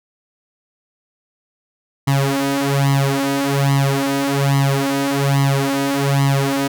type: tone with flanger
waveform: sawtooth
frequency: 138.59 Hz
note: C#3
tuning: in tune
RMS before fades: -17 dBFS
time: 2.07-6.68 s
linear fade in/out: 10 ms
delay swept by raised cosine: 0.98 to 4.08 ms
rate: 1.2 Hz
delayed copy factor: +1
effects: none